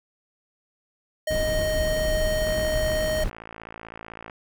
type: tone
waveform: square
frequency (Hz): 622.3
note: D#5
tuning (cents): 0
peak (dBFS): -24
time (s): 1.27-3.24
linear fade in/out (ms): 5
type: noise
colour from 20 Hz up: brown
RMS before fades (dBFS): -28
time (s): 1.3-3.3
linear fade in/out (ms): 10
type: click train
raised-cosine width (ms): 0.5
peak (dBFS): -23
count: 103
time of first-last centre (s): 2.47-4.298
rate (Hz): 55.8
effects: none